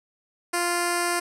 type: tone with low-pass filter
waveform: 10% pulse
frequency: 348.5 Hz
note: F4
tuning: 4 cents flat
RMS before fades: -25 dBFS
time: 0.53-1.2 s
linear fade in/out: 10 ms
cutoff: 10000 Hz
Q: 3.1
effects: none